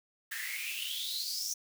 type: noise with high-pass filter sweep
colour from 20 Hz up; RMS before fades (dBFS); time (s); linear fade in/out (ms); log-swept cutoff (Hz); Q
white; -37; 0.31-1.54; 10; 1700 to 6000; 9.8
effects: none